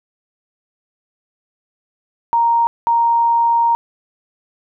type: tone bursts at uneven times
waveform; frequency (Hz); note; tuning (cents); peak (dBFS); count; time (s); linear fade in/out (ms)
sine; 932.3; A#5; 0; -11; 2; 2.33-2.67 / 2.87-3.75; 0
effects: none